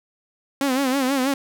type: tone with vibrato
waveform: sawtooth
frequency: 266.6 Hz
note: C4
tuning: 33 cents sharp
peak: -15 dBFS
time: 0.61-1.34 s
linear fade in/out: 2 ms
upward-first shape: sine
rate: 6.2 Hz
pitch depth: 99 cents each way
effects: none